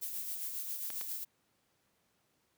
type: noise with tremolo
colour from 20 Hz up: violet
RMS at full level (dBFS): -38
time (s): 0.01-1.25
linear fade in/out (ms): 20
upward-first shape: sine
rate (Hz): 7.4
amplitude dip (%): 40
type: clicks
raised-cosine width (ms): 0.2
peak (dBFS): -26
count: 2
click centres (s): 0.903 / 1.012
effects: pink hiss -75 dBFS RMS until 2.57 s + high-pass 100 Hz 12 dB/octave